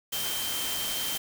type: tone in noise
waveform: sine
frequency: 3136 Hz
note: G7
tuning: in tune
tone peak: -34 dBFS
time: 0.12-1.18 s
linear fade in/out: 10 ms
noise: white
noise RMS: -32 dBFS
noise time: 0.12-1.18 s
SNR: -5 dB
effects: none